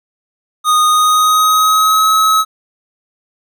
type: tone with pitch glide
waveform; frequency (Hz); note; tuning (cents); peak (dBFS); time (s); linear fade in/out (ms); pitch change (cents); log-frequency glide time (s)
square; 1237 to 1283.6; D#6 to E6; -10 to -46; -9; 0.64-2.45; 50; +64; 0.87-2.09
effects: none